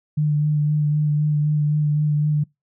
sine tone with vibrato, 149.7 Hz, D3, 33 cents sharp, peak -16 dBFS, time 0.17-2.44 s, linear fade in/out 10 ms, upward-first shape sine, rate 3.9 Hz, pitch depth 19 cents each way, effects noise-tail reverb RT60 0.2 s tail -25 dB re dry

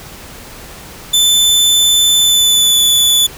sawtooth tone with pitch glide, 3520 to 3470 Hz, A7 to A7, 0 to -25 cents, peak -5 dBFS, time 1.13-3.27 s, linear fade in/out 10 ms, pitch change -25 cents, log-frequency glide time 2.2-2.81 s, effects pink hiss -33 dBFS RMS until 3.37 s

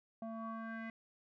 square tone with low-pass filter sweep, 224.8 Hz, A3, 37 cents sharp, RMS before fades -44 dBFS, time 0.22-0.9 s, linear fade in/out 2 ms, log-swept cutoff 800 to 2000 Hz, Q 5.3, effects none

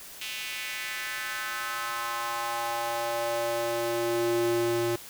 square tone with high-pass filter sweep, 117.1 Hz, A#2, 8 cents sharp, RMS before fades -30 dBFS, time 0.21-4.96 s, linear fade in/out 5 ms, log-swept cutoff 2800 to 260 Hz, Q 2.6, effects white hiss -45 dBFS RMS until 5.09 s

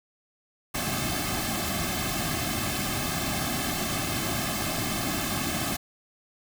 pink noise with comb filter, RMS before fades -29 dBFS, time 0.74-5.77 s, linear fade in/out 10 ms, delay 2.1 ms, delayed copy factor -1, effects none

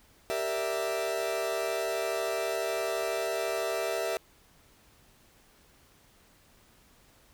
40% pulse chord, E half-diminished seventh, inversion first, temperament equal, 392 / 466.2 / 587.3 / 659.3 Hz, G4 / Bb4 / D5 / E5, 0 / 0 / 0 / 0 cents, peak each -35 / -35 / -37 / -31 dBFS, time 0.3-4.17 s, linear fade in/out 0 ms, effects pink hiss -61 dBFS RMS until 7.33 s

